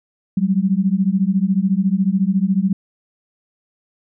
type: beating tone pair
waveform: sine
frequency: 185 / 199 Hz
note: F#3 / G3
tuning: 0 / +26 cents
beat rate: 14 Hz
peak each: -17 dBFS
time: 0.37-2.73 s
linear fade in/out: 5 ms
effects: none